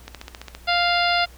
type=click train; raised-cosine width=0.2 ms; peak=-17 dBFS; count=8; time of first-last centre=0.08-0.55 s; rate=14.9 Hz
type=harmonic tone; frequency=698.5 Hz; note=F5; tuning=in tune; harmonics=1 / 2 / 3 / 4 / 5 / 6 / 7; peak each=-21 / -24 / -26 / -27 / -28 / -29 / -29 dBFS; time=0.67-1.26 s; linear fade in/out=20 ms
effects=added 60 Hz sine -44 dBFS peak until 1.37 s + pink hiss -50 dBFS RMS until 1.37 s